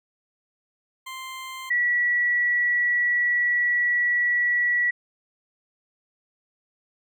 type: tone pair in turn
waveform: 20% pulse / sine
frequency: 1046.5 / 1940.5 Hz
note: C6 / B6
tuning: 0 / -31 cents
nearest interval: major seventh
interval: 1069 cents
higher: second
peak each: -29 / -19 dBFS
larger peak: second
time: 1.06-1.7 / 1.7-4.91 s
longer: second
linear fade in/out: 10 ms
effects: none